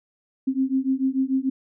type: beating tone pair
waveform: sine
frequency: 261.6 / 268.4 Hz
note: C4 / C4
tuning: 0 / +44 cents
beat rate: 6.8 Hz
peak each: -23 dBFS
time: 0.47-1.5 s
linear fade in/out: 10 ms
effects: none